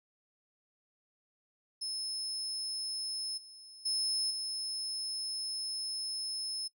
35% pulse tone with level steps, 5210 Hz, E8, 21 cents flat, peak -33 / -48 / -28 / -33 dBFS, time 1.81-6.68 s, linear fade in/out 10 ms, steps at 3.37 / 3.85 / 4.3 s, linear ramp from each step 10 ms, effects noise-tail reverb RT60 0.1 s tail -18 dB re dry

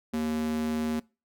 square tone with high-pass filter, 77.78 Hz, D#2, in tune, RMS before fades -29 dBFS, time 0.13-1 s, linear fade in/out 10 ms, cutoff 230 Hz, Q 3, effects noise-tail reverb RT60 0.3 s tail -23 dB re dry

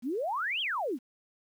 sine exponential two-way sweep, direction up then down, 220 to 3355 to 220 Hz, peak -29 dBFS, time 0.02-0.99 s, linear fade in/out 50 ms, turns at 0.61 s, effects 10-bit

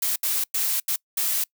blue noise bursts at uneven times, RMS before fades -24 dBFS, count 5, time 0.02-0.16 / 0.23-0.44 / 0.54-0.8 / 0.88-0.96 / 1.17-1.44 s, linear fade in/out 5 ms, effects noise-tail reverb RT60 0.1 s tail -25 dB re dry

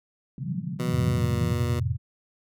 pink band-pass noise, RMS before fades -30 dBFS, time 0.38-1.52 s, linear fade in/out 2 ms, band 140 to 180 Hz, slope 48 dB/octave
15% pulse tone with pitch glide, 123.1 to 120.22 Hz, B2 to B2, -5 to -46 cents, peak -22 dBFS, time 0.79-1.8 s, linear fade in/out 10 ms, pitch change -41 cents, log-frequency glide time 1.16-1.23 s
sine chord, F major, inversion none, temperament equal, 87.31 / 110 / 130.81 Hz, F2 / A2 / C3, 0 / 0 / 0 cents, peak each -28 dBFS, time 0.9-1.98 s, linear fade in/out 50 ms
effects none

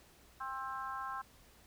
harmonic tone, 265 Hz, C4, 22 cents sharp, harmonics 3 / 4 / 5 / 6, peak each -46 / -41 / -44 / -48 dBFS, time 0.4-1.22 s, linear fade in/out 10 ms, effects added 60 Hz sine -67 dBFS peak until 1.66 s + pink hiss -63 dBFS RMS until 1.66 s

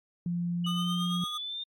sine tone with pitch glide, 173.5 to 176.23 Hz, F3 to F3, -11 to +16 cents, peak -28 dBFS, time 0.26-1.24 s, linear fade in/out 2 ms, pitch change +27 cents, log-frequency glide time 0.59-0.9 s
sine exponential sweep, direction up, 2939 to 3645 Hz, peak -34 dBFS, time 0.64-1.64 s, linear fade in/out 10 ms
square tone with tremolo, 1225 Hz, D#6, 27 cents flat, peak -35 dBFS, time 0.66-1.38 s, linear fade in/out 10 ms, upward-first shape sine, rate 8.9 Hz, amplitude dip 55%
effects AAC 64 kbps

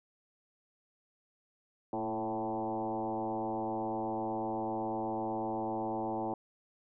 sine tone with frequency modulation, 551 Hz, C#5, 11 cents flat, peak -32 dBFS, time 1.93-6.34 s, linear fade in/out 2 ms, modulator 108 Hz, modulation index 3.2, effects none

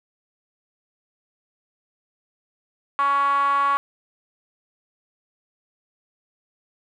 5% pulse tone with band-pass filter, 280 Hz, C#4, 18 cents sharp, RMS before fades -20 dBFS, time 2.99-3.77 s, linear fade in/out 0 ms, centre 1100 Hz, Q 8.5, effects none

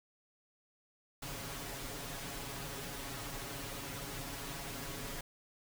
pink noise with comb filter, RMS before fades -43 dBFS, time 1.22-5.21 s, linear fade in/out 5 ms, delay 7.2 ms, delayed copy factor +0.95, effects none

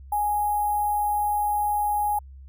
sine tone with sample-and-hold, 830.6 Hz, G#5, in tune, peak -21 dBFS, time 0.12-2.19 s, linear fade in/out 5 ms, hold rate 11025 Hz, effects added 67 Hz sine -41 dBFS peak until 2.48 s

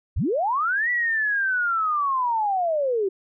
sine linear two-way sweep, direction up then down, 36.71 to 1969 to 368.8 Hz, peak -20 dBFS, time 0.16-3.09 s, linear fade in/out 10 ms, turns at 0.9 s, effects none

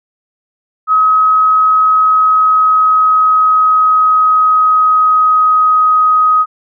sine tone with pitch glide, 1273 to 1256.9 Hz, D#6 to D#6, +39 to +17 cents, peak -6 dBFS, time 0.87-6.46 s, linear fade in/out 50 ms, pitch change -22 cents, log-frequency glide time 1.84-6.08 s, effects none

